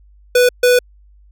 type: tone bursts at uneven times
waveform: square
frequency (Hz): 493.9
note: B4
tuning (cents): 0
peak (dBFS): -9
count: 2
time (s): 0.35-0.49 / 0.63-0.79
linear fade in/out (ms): 5
effects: added 50 Hz sine -44 dBFS peak until 1.31 s